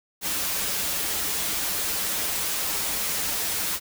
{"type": "noise with comb filter", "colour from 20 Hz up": "white", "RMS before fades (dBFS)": -27, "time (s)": [0.21, 3.8], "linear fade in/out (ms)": 50, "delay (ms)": 8.1, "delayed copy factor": -0.6, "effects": []}